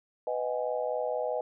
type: chord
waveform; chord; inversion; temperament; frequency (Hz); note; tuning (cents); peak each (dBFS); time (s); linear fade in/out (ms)
sine; G# minor seventh; first; just; 498.4 / 623 / 747.5 / 830.6; B4 / D#5 / F#5 / G#5; +16 / +2 / +17 / 0; -32 / -32 / -38 / -38; 0.27-1.41; 2
effects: none